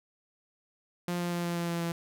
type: tone with pitch steps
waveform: sawtooth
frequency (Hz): 175.5 / 174.39 / 173.28 / 172.19 / 171.1 / 170.01 / 168.94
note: F3 / F3 / F3 / F3 / F3 / F3 / E3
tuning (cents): +9 / -2 / -13 / -24 / -35 / -46 / +43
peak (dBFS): -26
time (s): 1.08-1.92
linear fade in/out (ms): 2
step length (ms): 120
effects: none